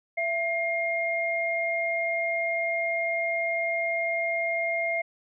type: tone pair together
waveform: sine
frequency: 670 / 2126 Hz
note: E5 / C7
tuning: +28 / +27 cents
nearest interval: octave + minor sixth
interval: 1999 cents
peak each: -28 / -27 dBFS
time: 0.17-5.02 s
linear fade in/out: 10 ms
effects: none